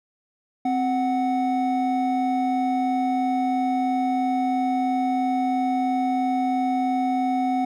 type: tone pair together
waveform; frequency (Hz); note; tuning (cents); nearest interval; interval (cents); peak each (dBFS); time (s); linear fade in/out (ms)
triangle; 261 / 740; C4 / F#5; -4 / 0; octave + tritone; 1804; -21; 0.65-7.65; 5
effects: none